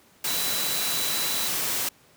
sine tone in noise, 3963 Hz, B7, 5 cents sharp, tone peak -31 dBFS, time 0.27-1.48 s, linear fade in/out 5 ms, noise white, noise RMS -27 dBFS, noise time 0.24-1.89 s, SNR -7 dB, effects pink hiss -57 dBFS RMS until 2.16 s + high-pass 100 Hz 12 dB/octave

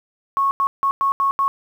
sine tone bursts at uneven times, 1100 Hz, C#6, 14 cents flat, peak -15 dBFS, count 6, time 0.37-0.51 / 0.6-0.67 / 0.83-0.91 / 1.01-1.12 / 1.2-1.31 / 1.39-1.48 s, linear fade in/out 0 ms, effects 8-bit

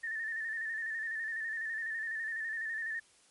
sine tone with vibrato, 1797 Hz, A6, 36 cents sharp, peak -34 dBFS, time 0.03-3 s, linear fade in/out 10 ms, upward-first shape square, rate 12 Hz, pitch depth 44 cents each way, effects white hiss -64 dBFS RMS until 3.3 s + MP3 48 kbps

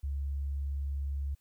sine tone, 69.9 Hz, C#2, 15 cents sharp, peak -31 dBFS, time 0.03-1.35 s, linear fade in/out 10 ms, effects white hiss -74 dBFS RMS until 1.4 s

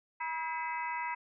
harmonic tone with a mistuned harmonic, 322 Hz, E4, 41 cents flat, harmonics 3 / 4 / 5 / 6 / 7 / 8, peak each -35 / -47 / -45 / -40 / -50 / -46 dBFS, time 0.2-1.15 s, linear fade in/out 10 ms, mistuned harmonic 6, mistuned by +82 cents, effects none

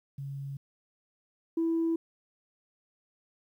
sine tone pair in turn, 138.59 / 329.6 Hz, C#3 / E4, 0 / 0 cents, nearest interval octave + minor third, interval 1500 cents, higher second, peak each -35 / -24 dBFS, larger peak second, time 0.18-0.57 / 1.57-1.96 s, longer neither, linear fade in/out 5 ms, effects tanh soft clip ceiling -22 dBFS + 11-bit

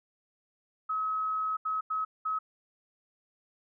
sine tone bursts at uneven times, 1280 Hz, D#6, 49 cents sharp, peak -28 dBFS, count 4, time 0.89-1.57 / 1.65-1.81 / 1.9-2.05 / 2.25-2.39 s, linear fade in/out 10 ms, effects none

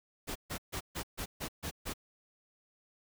pink noise bursts, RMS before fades -38 dBFS, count 8, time 0.27-1.938 s, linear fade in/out 20 ms, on 86 ms, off 140 ms, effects none

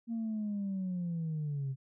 sine linear sweep, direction down, 233.1 to 130.81 Hz, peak -31 dBFS, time 0.07-1.76 s, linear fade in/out 50 ms, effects tanh soft clip ceiling -30 dBFS

